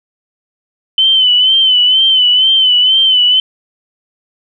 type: tone with vibrato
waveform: sine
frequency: 3047 Hz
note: G7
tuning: 50 cents flat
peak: -6 dBFS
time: 0.98-3.4 s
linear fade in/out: 2 ms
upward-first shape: sine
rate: 2.1 Hz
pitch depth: 58 cents each way
effects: none